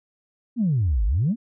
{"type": "exponential two-way sweep", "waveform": "sine", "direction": "down then up", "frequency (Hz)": [256.5, 47.08, 256.5], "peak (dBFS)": -17, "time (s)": [0.56, 1.36], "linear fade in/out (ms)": 50, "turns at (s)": 1.05, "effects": ["tanh soft clip ceiling -14 dBFS"]}